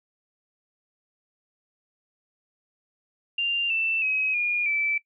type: tone with pitch steps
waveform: sine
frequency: 2790 / 2664 / 2544 / 2429 / 2319 Hz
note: F7 / E7 / D#7 / D#7 / D7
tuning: -2 / +18 / +38 / -42 / -22 cents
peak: -22 dBFS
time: 3.38-4.98 s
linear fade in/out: 5 ms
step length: 320 ms
effects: noise-tail reverb RT60 0.1 s tail -20 dB re dry